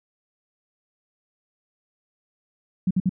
sine tone bursts, 185 Hz, F#3, in tune, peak -17 dBFS, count 3, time 2.87-3.094 s, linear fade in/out 5 ms, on 38 ms, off 55 ms, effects none

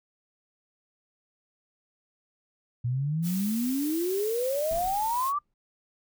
sine exponential sweep, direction up, 117.6 to 1198 Hz, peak -25 dBFS, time 2.84-5.39 s, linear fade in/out 10 ms
blue noise, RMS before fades -38 dBFS, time 3.22-5.33 s, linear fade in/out 50 ms
brown noise with exponential decay, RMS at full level -37 dBFS, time 4.71-5.54 s, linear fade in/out 2 ms, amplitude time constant 180 ms
effects noise-tail reverb RT60 0.1 s tail -26 dB re dry

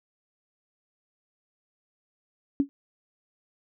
sine tone with exponential decay, 279.3 Hz, C#4, 13 cents sharp, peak -15 dBFS, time 2.6-2.69 s, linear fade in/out 0 ms, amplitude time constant 18 ms, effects none

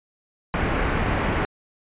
pink low-pass noise, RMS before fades -23 dBFS, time 0.54-1.45 s, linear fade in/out 0 ms, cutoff 2400 Hz, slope 24 dB/octave, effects resampled to 8000 Hz

